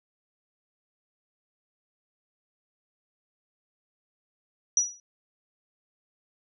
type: tone with exponential decay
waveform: sine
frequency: 5840 Hz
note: F#8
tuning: 24 cents flat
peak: -16 dBFS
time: 4.77-5 s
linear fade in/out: 2 ms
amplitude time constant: 50 ms
effects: none